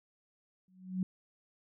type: tone with exponential growth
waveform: sine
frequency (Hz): 185.6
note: F#3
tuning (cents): +6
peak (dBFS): -27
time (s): 0.68-1.03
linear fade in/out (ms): 2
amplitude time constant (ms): 76
effects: none